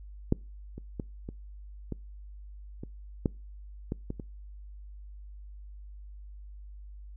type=clicks; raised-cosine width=3 ms; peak=-10 / -28 / -20 / -25 / -21 / -25 / -12 / -18 / -21 / -25 dBFS; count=10; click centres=0.324 / 0.78 / 0.998 / 1.289 / 1.923 / 2.835 / 3.258 / 3.921 / 4.104 / 4.198 s; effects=noise-tail reverb RT60 0.3 s tail -26 dB re dry + added 50 Hz sine -43 dBFS peak until 7.16 s